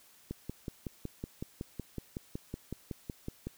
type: click train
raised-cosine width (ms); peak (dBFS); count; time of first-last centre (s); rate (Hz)
3; -24; 18; 0.31-3.47; 5.38
effects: white hiss -61 dBFS RMS until 3.57 s